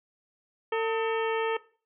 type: harmonic tone with a mistuned harmonic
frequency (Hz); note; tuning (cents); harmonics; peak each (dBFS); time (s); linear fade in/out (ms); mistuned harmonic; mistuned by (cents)
449.8; A4; +38; 1 / 2 / 3 / 4 / 5 / 6 / 7; -26 / -32 / -36 / -38 / -40 / -42 / -43; 0.72-1.57; 5; 3; -95
effects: noise-tail reverb RT60 0.4 s tail -18 dB re dry